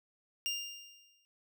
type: tone with exponential decay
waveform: 25% pulse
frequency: 2800 Hz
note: F7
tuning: 4 cents sharp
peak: -27 dBFS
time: 0.46-1.25 s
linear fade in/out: 0 ms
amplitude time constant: 170 ms
effects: none